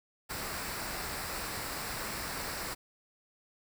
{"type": "noise with comb filter", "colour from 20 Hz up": "pink", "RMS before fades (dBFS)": -38, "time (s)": [0.29, 2.75], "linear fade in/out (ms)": 20, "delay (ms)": 0.31, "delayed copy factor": -0.5, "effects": []}